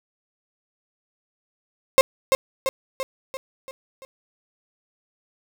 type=tone with echo; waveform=35% pulse; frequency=531 Hz; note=C5; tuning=25 cents sharp; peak=-8 dBFS; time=1.98-2.01 s; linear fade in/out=0 ms; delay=340 ms; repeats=6; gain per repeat=-5 dB; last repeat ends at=4.05 s; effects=none